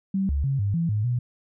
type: tone with pitch steps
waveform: sine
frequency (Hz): 193.4 / 70.5 / 136.7 / 100.5 / 167.5 / 105.6 / 122.4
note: G3 / C#2 / C#3 / G2 / E3 / G#2 / B2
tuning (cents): -23 / +30 / -24 / +44 / +28 / +29 / -15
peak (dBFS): -21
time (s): 0.14-1.19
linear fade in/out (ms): 5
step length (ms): 150
effects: none